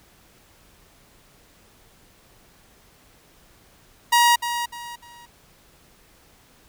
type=tone with echo; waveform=sawtooth; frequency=951 Hz; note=A#5; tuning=34 cents sharp; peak=-10 dBFS; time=4.12-4.36 s; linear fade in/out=10 ms; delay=300 ms; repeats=3; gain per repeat=-10 dB; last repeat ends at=5.26 s; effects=pink hiss -55 dBFS RMS until 6.68 s